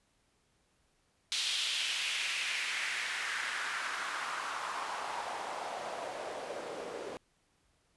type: noise with band-pass filter sweep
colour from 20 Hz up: white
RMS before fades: -37 dBFS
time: 1.32-7.17 s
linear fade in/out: 0 ms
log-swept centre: 3600 to 430 Hz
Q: 2.4
effects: pink hiss -73 dBFS RMS until 7.96 s + resampled to 24000 Hz